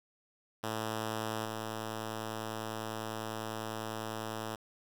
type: tone with level steps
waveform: 5% pulse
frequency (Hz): 110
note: A2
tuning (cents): 0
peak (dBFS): -23 / -26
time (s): 0.63-4.56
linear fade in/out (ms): 10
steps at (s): 1.45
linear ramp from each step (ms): 2
effects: 9-bit